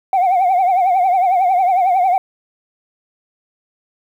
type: tone with vibrato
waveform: sine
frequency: 740 Hz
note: F#5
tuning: in tune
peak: -9 dBFS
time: 0.13-2.18 s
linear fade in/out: 2 ms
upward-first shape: triangle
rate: 11 Hz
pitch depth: 120 cents each way
effects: tanh soft clip ceiling -9 dBFS + 8-bit